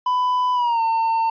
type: tone with pitch glide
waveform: triangle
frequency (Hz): 998 to 904.7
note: B5 to A5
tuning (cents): +18 to +48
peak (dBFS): -15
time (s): 0.06-1.3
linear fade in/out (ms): 5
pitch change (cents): -170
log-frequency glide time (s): 0.54-0.82
effects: resampled to 11025 Hz